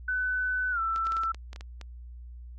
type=tone with pitch glide; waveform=sine; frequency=1504 to 1332.2 Hz; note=F#6 to E6; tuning=+28 to +18 cents; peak=-26 dBFS; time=0.08-1.32 s; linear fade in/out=5 ms; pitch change=-210 cents; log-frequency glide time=0.71-0.8 s
type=clicks; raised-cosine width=0.2 ms; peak=-26 dBFS; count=10; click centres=0.961 / 1.069 / 1.121 / 1.168 / 1.235 / 1.346 / 1.531 / 1.561 / 1.609 / 1.813 s
effects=added 60 Hz sine -41 dBFS peak until 2.58 s + AAC 48 kbps